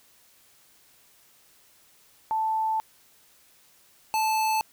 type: tone pair in turn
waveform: sine / square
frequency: 880 / 874.4 Hz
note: A5 / A5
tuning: 0 / -11 cents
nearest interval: unison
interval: 11 cents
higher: first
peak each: -23 dBFS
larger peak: neither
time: 2.31-2.8 / 4.14-4.61 s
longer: first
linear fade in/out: 0 ms
effects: white hiss -59 dBFS RMS until 4.72 s